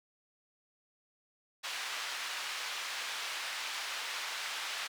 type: band-pass noise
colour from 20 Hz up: white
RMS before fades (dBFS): -39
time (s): 1.63-4.88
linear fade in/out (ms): 20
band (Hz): 940 to 3800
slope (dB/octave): 12
effects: none